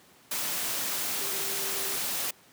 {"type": "tone in noise", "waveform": "sine", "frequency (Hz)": 392, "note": "G4", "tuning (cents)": 0, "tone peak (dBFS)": -42, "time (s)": [1.21, 1.96], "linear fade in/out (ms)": 5, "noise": "white", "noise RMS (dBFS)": -31, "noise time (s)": [0.31, 2.31], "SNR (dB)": -14, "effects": ["pink hiss -57 dBFS RMS until 2.52 s", "high-pass 150 Hz 12 dB/octave"]}